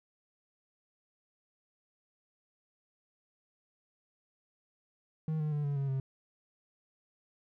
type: tone with pitch steps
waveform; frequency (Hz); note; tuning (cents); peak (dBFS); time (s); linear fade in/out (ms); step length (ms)
triangle; 157.3 / 152.29 / 147.45 / 142.75 / 138.21 / 133.81; D#3 / D#3 / D3 / D3 / C#3 / C3; +19 / -37 / +7 / -49 / -5 / +39; -28; 5.28-6; 2; 120
effects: none